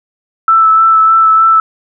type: tone with vibrato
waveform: sine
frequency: 1318.5 Hz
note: E6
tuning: in tune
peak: -4 dBFS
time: 0.48-1.6 s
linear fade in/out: 2 ms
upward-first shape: sine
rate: 3.3 Hz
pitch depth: 15 cents each way
effects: none